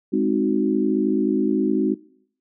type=chord; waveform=sine; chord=Ab dominant seventh; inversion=none; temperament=equal; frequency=207.7 / 261.6 / 311.1 / 370 Hz; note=Ab3 / C4 / Eb4 / Gb4; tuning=0 / 0 / 0 / 0 cents; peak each=-23 dBFS; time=0.12-1.95 s; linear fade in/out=20 ms; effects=noise-tail reverb RT60 0.7 s tail -22 dB re dry